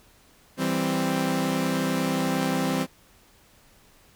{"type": "chord", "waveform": "sawtooth", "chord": "C major", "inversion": "first", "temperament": "equal", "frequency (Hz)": [164.81, 196, 261.6], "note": ["E3", "G3", "C4"], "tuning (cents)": [0, 0, 0], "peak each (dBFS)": [-25, -25, -22], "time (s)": [0.57, 2.87], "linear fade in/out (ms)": 50, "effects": ["pink hiss -57 dBFS RMS until 4.15 s"]}